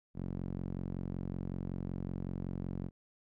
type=tone with band-pass filter; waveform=sawtooth; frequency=45.34 Hz; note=F#1; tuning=34 cents flat; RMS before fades=-39 dBFS; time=0.14-2.91 s; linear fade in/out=50 ms; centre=190 Hz; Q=1.2; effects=none